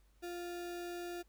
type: tone with sample-and-hold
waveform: sine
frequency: 349.2 Hz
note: F4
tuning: in tune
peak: -40 dBFS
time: 0.22-1.23 s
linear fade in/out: 20 ms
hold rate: 1050 Hz
effects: added 50 Hz sine -65 dBFS peak until 1.28 s + pink hiss -75 dBFS RMS until 1.28 s